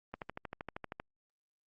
click train, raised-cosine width 0.5 ms, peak -25 dBFS, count 12, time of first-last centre 0.14-0.999 s, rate 12.8 Hz, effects Opus 32 kbps

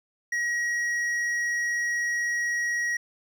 sine tone with hard clipping, 1902 Hz, A#6, 34 cents sharp, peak -26 dBFS, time 0.32-2.97 s, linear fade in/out 5 ms, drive 6 dB, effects none

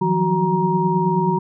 sine tone cluster, 160 / 178.8 / 188.2 / 372 / 941 Hz, D#3 / F3 / F#3 / F#4 / A#5, +49 / +41 / +30 / +9 / +16 cents, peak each -23 / -21 / -27 / -22 / -20 dBFS, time 0.01-1.39 s, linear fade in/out 10 ms, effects none

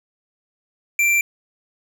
triangle tone with hard clipping, 2355 Hz, D7, 4 cents sharp, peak -16 dBFS, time 0.99-1.21 s, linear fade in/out 2 ms, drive 16 dB, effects none

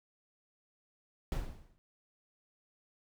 brown noise with exponential decay, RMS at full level -30 dBFS, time 1.32-1.78 s, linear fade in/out 0 ms, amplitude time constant 98 ms, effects none

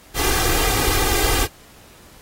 pink noise with comb filter, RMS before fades -19 dBFS, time 0.14-1.48 s, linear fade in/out 50 ms, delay 2.5 ms, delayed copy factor +0.9, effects pink hiss -48 dBFS RMS until 2.21 s + AAC 48 kbps

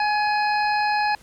harmonic tone with a mistuned harmonic, 837 Hz, G#5, 13 cents sharp, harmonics 1 / 2 / 3 / 5 / 6, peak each -20 / -26 / -30 / -34 / -36 dBFS, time 0-1.15 s, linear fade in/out 2 ms, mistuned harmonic 2, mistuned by +19 cents, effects pink hiss -51 dBFS RMS until 1.22 s + low-pass 12000 Hz 12 dB/octave

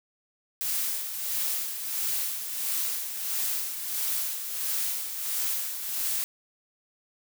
blue noise with tremolo, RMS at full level -28 dBFS, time 0.61-6.24 s, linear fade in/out 0 ms, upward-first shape sine, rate 1.5 Hz, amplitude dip 55%, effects none

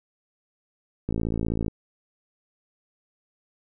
click train, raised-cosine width 3 ms, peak -14 dBFS, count 34, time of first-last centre 1.09-1.681 s, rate 55.8 Hz, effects none

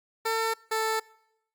15% pulse tone pair in turn, 449.2 / 441.5 Hz, A4 / A4, +36 / +6 cents, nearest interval unison, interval 30 cents, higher first, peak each -19 dBFS, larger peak neither, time 0.25-0.54 / 0.71-1 s, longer neither, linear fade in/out 10 ms, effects noise-tail reverb RT60 0.8 s tail -24 dB re dry + Opus 48 kbps

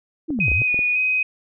sine linear two-way sweep, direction down then up, 335.9 to 58.27 to 137.1 Hz, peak -21 dBFS, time 0.28-0.63 s, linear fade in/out 20 ms, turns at 0.52 s
clicks, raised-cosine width 2 ms, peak -19 dBFS, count 7, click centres 0.305 / 0.39 / 0.482 / 0.517 / 0.618 / 0.744 / 0.791 s
sine tone with vibrato, 2489 Hz, D#7, in tune, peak -17 dBFS, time 0.4-1.23 s, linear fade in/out 5 ms, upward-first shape square, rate 1.8 Hz, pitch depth 18 cents each way
effects none

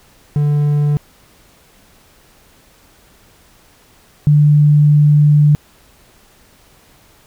triangle / sine tone pair in turn, 146.83 / 148.11 Hz, D3 / D3, 0 / +15 cents, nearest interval unison, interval 15 cents, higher second, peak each -9 / -6 dBFS, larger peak second, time 0.36-0.97 / 4.27-5.55 s, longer second, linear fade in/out 0 ms, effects pink hiss -49 dBFS RMS until 7.26 s

